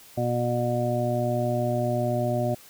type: harmonic tone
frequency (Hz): 120.9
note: B2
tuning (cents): -36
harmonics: 1 / 2 / 3 / 5 / 6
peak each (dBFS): -27 / -30 / -32 / -27 / -32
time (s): 0.17-2.55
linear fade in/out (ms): 10
effects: white hiss -50 dBFS RMS until 2.69 s